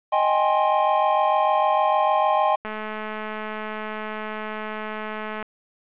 triangle chord, Ab major seventh, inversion second, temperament equal with one note detuned, 622.3 / 784 / 830.6 / 1056.8 Hz, Eb5 / G5 / Ab5 / C6, 0 / 0 / 0 / +17 cents, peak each -21 dBFS, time 0.12-2.56 s, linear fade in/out 10 ms
click train, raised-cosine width 0.5 ms, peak -17 dBFS, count 598, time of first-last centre 2.65-5.427 s, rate 215 Hz
effects resampled to 8000 Hz + 8-bit

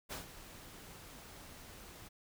pink noise with ADSR envelope, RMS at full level -41 dBFS, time 0.09-2.09 s, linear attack 30 ms, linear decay 130 ms, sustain -12 dB, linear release 17 ms, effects none

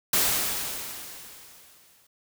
white noise with exponential decay, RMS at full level -21 dBFS, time 0.13-2.07 s, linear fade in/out 5 ms, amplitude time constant 420 ms, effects none

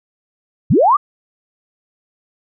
sine linear sweep, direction up, 81.5 to 1235 Hz, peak -8 dBFS, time 0.7-0.97 s, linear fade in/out 10 ms, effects none

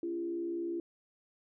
sine tone with frequency modulation, 340 Hz, F4, 46 cents flat, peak -33 dBFS, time 0.03-0.8 s, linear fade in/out 2 ms, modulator 64.9 Hz, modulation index 0.51, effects none

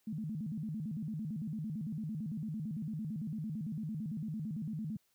sine tone with vibrato, 183.7 Hz, F#3, 12 cents flat, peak -36 dBFS, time 0.07-4.97 s, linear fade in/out 5 ms, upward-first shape square, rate 8.9 Hz, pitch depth 300 cents each way, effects white hiss -75 dBFS RMS until 5.14 s

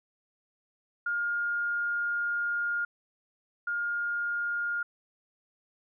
sine tone pair in turn, 1416 / 1416 Hz, F6 / F6, +23 / +23 cents, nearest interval unison, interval 0 cents, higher neither, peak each -27 / -28 dBFS, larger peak first, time 1.06-2.85 / 3.67-4.83 s, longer first, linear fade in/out 5 ms, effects none

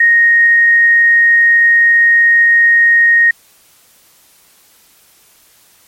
sine tone, 1864.7 Hz, A#6, in tune, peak -5 dBFS, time 0-3.31 s, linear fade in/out 5 ms, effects white hiss -48 dBFS RMS until 5.87 s + MP3 64 kbps

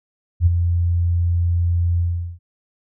sine tone with ADSR envelope, 86.3 Hz, F2, 20 cents flat, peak -8 dBFS, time 0.4-2.39 s, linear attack 62 ms, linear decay 21 ms, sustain -7 dB, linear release 400 ms, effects none

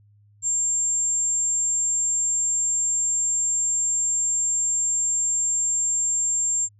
sine tone, 7380 Hz, A#8, 18 cents flat, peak -20 dBFS, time 0.42-6.69 s, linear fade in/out 50 ms, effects added 103 Hz sine -53 dBFS peak until 6.79 s

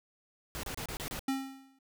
pink noise bursts, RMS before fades -39 dBFS, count 6, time 0.55-1.193 s, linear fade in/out 0 ms, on 83 ms, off 29 ms
square tone with exponential decay, 268.4 Hz, C4, 44 cents sharp, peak -28 dBFS, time 1.28-1.79 s, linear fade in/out 5 ms, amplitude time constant 110 ms
effects none

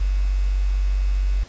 sine tone with quantisation, 47.71 Hz, G1, 46 cents flat, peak -17 dBFS, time 0-1.44 s, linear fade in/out 10 ms, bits 7, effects pink hiss -46 dBFS RMS until 1.48 s + resampled to 16000 Hz

